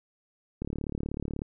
click train, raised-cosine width 3 ms, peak -20 dBFS, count 30, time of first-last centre 0.62-1.419 s, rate 36.3 Hz, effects none

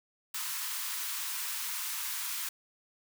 white high-pass noise, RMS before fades -36 dBFS, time 0.34-2.49 s, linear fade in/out 5 ms, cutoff 890 Hz, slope 96 dB/octave, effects none

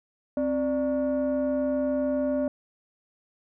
sine tone pair together, 262.8 / 590 Hz, C4 / D5, +8 / +8 cents, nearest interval octave + major second, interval 1400 cents, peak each -24 dBFS, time 0.37-2.48 s, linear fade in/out 2 ms, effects tanh soft clip ceiling -20 dBFS

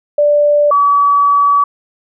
sine tone pair in turn, 587.3 / 1141.8 Hz, D5 / D6, 0 / -49 cents, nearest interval octave, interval 1151 cents, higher second, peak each -7 dBFS, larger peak neither, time 0.18-0.71 / 0.71-1.64 s, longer second, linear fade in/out 5 ms, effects none

